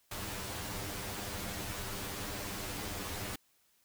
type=noise with comb filter; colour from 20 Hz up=pink; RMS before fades=-40 dBFS; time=0.11-3.36 s; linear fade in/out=5 ms; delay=10 ms; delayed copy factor=+1; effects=white hiss -71 dBFS RMS until 3.84 s